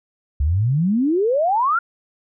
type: exponential sweep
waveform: sine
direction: up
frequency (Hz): 66.3 to 1436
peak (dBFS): -15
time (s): 0.4-1.79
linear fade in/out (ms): 5
effects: none